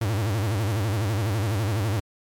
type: tone with vibrato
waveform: 45% pulse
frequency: 105.3 Hz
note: G#2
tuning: 24 cents sharp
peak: -22 dBFS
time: 0.01-2 s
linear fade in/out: 5 ms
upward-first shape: sine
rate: 12 Hz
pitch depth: 180 cents each way
effects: MP3 96 kbps